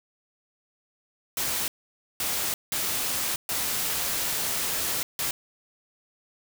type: noise bursts at uneven times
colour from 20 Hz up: white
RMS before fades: -28 dBFS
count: 5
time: 1.37-1.68 / 2.2-2.54 / 2.72-3.36 / 3.49-5.03 / 5.19-5.31 s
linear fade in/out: 2 ms
effects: none